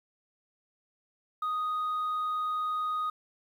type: tone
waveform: sine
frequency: 1244.5 Hz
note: D#6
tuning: in tune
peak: -26 dBFS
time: 1.42-3.1 s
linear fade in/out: 5 ms
effects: tanh soft clip ceiling -27 dBFS + 10-bit